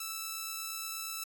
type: tone with amplitude modulation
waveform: 5% pulse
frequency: 1318.5 Hz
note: E6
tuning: in tune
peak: -24 dBFS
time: 0-1.24 s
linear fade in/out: 5 ms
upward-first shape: sine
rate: 68.5 Hz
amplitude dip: 25%
effects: AAC 64 kbps